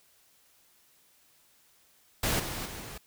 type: noise with level steps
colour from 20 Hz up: pink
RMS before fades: -28 / -36 / -41 / -43 dBFS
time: 2.23-2.98 s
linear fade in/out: 5 ms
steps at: 2.39 / 2.65 / 2.8 s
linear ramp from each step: 10 ms
effects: white hiss -64 dBFS RMS until 3.06 s